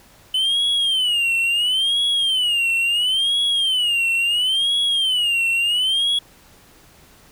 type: tone with vibrato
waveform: triangle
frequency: 3010 Hz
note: F#7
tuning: 29 cents sharp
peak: -15 dBFS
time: 0.34-6.19 s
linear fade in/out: 5 ms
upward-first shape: sine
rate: 0.73 Hz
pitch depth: 180 cents each way
effects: pink hiss -50 dBFS RMS until 7.31 s